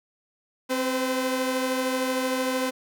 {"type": "tone pair together", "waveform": "sawtooth", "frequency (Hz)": [261.6, 510.1], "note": ["C4", "C5"], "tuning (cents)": [0, -44], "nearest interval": "octave", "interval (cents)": 1156, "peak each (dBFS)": -23, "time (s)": [0.69, 2.71], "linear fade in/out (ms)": 20, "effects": []}